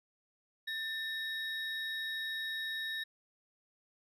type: tone pair together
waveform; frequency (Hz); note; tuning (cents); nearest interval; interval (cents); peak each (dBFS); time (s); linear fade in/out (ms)
triangle; 1787 / 3787; A6 / A#7; +26 / +27; octave + minor second; 1301; -36 / -38; 0.67-3.04; 10
effects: none